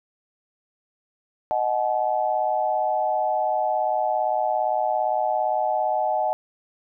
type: chord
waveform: sine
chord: D# diminished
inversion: none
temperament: equal with one note detuned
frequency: 622.3 / 740 / 857.4 Hz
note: D#5 / F#5 / A5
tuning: 0 / 0 / -45 cents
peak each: -25 / -24 / -25 dBFS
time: 1.51-6.33 s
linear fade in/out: 0 ms
effects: none